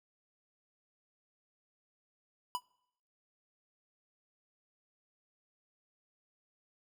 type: tone with exponential decay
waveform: square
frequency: 987.8 Hz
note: B5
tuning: in tune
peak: -29 dBFS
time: 2.55-2.62 s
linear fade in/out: 0 ms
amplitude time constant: 15 ms
effects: noise-tail reverb RT60 0.8 s tail -26 dB re dry